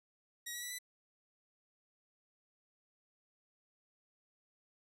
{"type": "tone with pitch steps", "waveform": "10% pulse", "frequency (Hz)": [1900, 1929.9, 1960.2, 1991], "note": ["A#6", "B6", "B6", "B6"], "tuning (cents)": [33, -40, -13, 14], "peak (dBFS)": -32, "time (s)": [0.46, 0.788], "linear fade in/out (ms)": 10, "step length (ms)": 82, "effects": []}